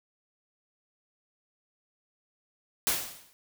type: noise with exponential decay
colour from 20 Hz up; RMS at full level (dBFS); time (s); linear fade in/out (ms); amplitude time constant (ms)
white; -24; 2.87-3.33; 0; 100
effects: none